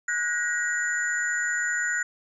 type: tone cluster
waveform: sine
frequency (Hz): 1464 / 1619 / 1894 / 7060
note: F#6 / G#6 / A#6 / A8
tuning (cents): -19 / -45 / +27 / +5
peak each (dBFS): -27 / -34 / -28 / -34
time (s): 0.08-2.03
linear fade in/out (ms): 5
effects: none